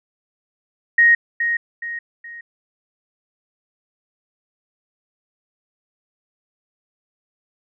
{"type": "tone with echo", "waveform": "sine", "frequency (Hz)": 1872, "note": "A#6", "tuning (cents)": 7, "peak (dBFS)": -9, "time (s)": [0.98, 1.15], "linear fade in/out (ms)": 5, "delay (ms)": 420, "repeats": 3, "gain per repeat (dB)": -8, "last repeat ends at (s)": 2.41, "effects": []}